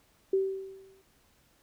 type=tone with exponential decay; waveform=sine; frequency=385.3 Hz; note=G4; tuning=30 cents flat; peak=-21 dBFS; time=0.33-1.02 s; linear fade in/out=5 ms; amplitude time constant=150 ms; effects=pink hiss -66 dBFS RMS until 1.62 s